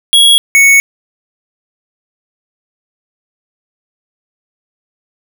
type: tone pair in turn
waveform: square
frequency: 3322 / 2217 Hz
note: G#7 / C#7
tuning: 0 / 0 cents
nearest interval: perfect fifth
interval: 700 cents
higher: first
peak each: -4 dBFS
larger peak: neither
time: 0.13-0.38 / 0.55-0.8 s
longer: neither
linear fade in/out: 0 ms
effects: none